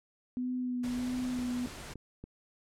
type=tone with vibrato; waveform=sine; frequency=249 Hz; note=B3; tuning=14 cents sharp; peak=-31 dBFS; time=0.37-1.66 s; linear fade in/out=0 ms; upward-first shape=sine; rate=1.5 Hz; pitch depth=21 cents each way
type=noise; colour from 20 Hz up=pink; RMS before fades=-45 dBFS; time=0.83-1.94 s; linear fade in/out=10 ms
type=click train; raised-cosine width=3 ms; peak=-31 dBFS; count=4; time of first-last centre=1.39-2.24 s; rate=3.53 Hz
effects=low-pass 10000 Hz 12 dB/octave